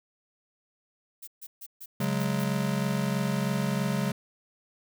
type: noise bursts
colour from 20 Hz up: violet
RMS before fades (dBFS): -42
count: 7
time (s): 1.22-2.445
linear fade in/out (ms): 10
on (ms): 55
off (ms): 140
type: chord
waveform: square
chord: C# suspended fourth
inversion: none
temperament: just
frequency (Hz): 138.59 / 184.79 / 207.9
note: C#3 / F#3 / G#3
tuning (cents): 0 / -2 / +2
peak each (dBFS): -31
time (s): 2-4.12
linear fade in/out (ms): 5
effects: none